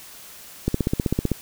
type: click train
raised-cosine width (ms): 3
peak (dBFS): -7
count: 11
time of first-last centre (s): 0.68-1.317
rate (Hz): 15.7
effects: white hiss -43 dBFS RMS until 1.41 s